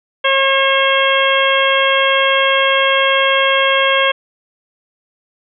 harmonic tone, 541 Hz, C#5, 42 cents flat, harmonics 1 / 2 / 3 / 4 / 5 / 6, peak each -16 / -17 / -18 / -19 / -20 / -18 dBFS, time 0.24-4.12 s, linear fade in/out 10 ms, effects none

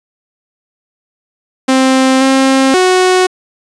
sawtooth tone with pitch steps, 262.5 / 266.8 / 368.7 Hz, C4 / C4 / F#4, +6 / +34 / -6 cents, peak -3 dBFS, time 1.68-3.27 s, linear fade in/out 10 ms, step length 530 ms, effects resampled to 22050 Hz

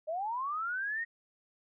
sine linear sweep, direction up, 599 to 1888 Hz, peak -32 dBFS, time 0.07-1.05 s, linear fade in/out 20 ms, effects none

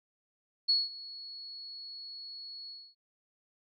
sine tone with ADSR envelope, 4365 Hz, C#8, 28 cents flat, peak -22 dBFS, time 0.68-2.95 s, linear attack 17 ms, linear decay 190 ms, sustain -20 dB, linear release 260 ms, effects none

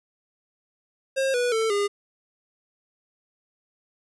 square tone with pitch steps, 536 / 488.7 / 445.5 / 406.2 Hz, C5 / B4 / A4 / G#4, +42 / -18 / +22 / -38 cents, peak -22 dBFS, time 1.16-1.88 s, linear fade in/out 20 ms, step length 180 ms, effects resampled to 24000 Hz

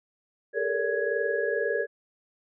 sine tone cluster, 406.2 / 447 / 469 / 574 / 1668 Hz, G#4 / A4 / A#4 / D5 / G#6, -38 / +27 / +11 / -40 / +7 cents, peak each -31 dBFS, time 0.53-1.87 s, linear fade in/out 50 ms, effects none

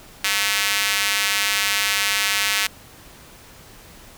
square tone with high-pass filter, 101.5 Hz, G#2, 39 cents flat, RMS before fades -21 dBFS, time 0.24-2.67 s, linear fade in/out 5 ms, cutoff 2200 Hz, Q 1.2, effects pink hiss -45 dBFS RMS until 4.17 s

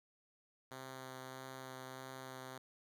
5% pulse tone with vibrato, 130.81 Hz, C3, in tune, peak -36 dBFS, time 0.71-2.58 s, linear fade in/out 2 ms, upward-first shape sine, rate 1.6 Hz, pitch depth 10 cents each way, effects none

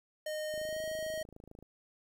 square tone with pitch glide, 615 to 629 Hz, D#5 to D#5, -20 to +19 cents, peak -36 dBFS, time 0.26-1.23 s, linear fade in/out 5 ms, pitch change +39 cents, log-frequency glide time 0.56-0.82 s
click train, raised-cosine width 2 ms, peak -38 dBFS, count 30, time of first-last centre 0.54-1.626 s, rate 26.7 Hz
effects 11-bit

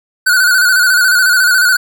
square tone with vibrato, 1480 Hz, F#6, in tune, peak -8 dBFS, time 0.26-1.77 s, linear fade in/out 10 ms, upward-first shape square, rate 14 Hz, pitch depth 50 cents each way, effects none

